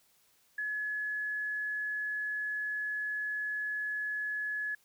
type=tone; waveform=sine; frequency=1700 Hz; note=G#6; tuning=40 cents sharp; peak=-32 dBFS; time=0.58-4.75 s; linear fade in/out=5 ms; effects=white hiss -68 dBFS RMS until 4.84 s